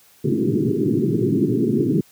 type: band-pass noise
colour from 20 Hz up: white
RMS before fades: -19 dBFS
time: 0.24-2.01 s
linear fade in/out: 5 ms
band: 110 to 410 Hz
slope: 96 dB/octave
effects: white hiss -53 dBFS RMS until 2.11 s + high-pass 60 Hz 12 dB/octave